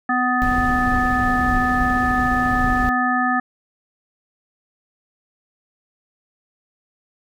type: harmonic tone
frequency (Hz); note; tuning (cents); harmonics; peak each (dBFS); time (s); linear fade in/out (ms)
249.9; B3; +21; 1 / 3 / 5 / 7; -22 / -22 / -22 / -22; 0.09-3.4; 5
type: noise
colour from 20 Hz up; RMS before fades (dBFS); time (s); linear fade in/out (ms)
brown; -25; 0.42-2.89; 0
effects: none